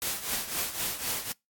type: noise with tremolo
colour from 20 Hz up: white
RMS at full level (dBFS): -29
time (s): 0.02-1.32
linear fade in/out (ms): 0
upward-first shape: triangle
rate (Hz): 3.9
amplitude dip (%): 75
effects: noise-tail reverb RT60 0.2 s tail -25 dB re dry + AAC 64 kbps